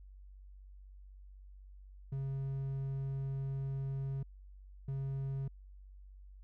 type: tone bursts at uneven times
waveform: triangle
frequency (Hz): 135.7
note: C#3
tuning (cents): -36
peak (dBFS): -33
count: 2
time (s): 2.12-4.23 / 4.88-5.48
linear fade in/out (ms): 5
effects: added 48 Hz sine -51 dBFS peak until 6.43 s